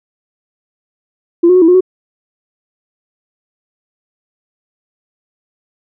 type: tone with pitch steps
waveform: sine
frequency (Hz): 342 / 363.4 / 368.1 / 327 / 359.4 / 371.6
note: F4 / F#4 / F#4 / E4 / F4 / F#4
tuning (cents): -36 / -31 / -9 / -14 / +50 / +7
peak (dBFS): -3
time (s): 1.43-1.808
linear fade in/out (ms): 10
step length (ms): 63
effects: tanh soft clip ceiling 0 dBFS